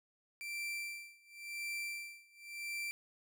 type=tone with tremolo; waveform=40% pulse; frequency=2349 Hz; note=D7; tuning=in tune; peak=-37 dBFS; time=0.41-2.91 s; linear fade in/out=0 ms; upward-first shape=sine; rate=0.93 Hz; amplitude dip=95%; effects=none